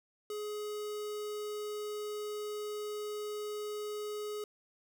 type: tone with notch filter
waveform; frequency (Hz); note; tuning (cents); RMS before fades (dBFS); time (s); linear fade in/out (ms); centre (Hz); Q
square; 420; G#4; +19; -39; 0.3-4.44; 2; 1900; 1.7
effects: none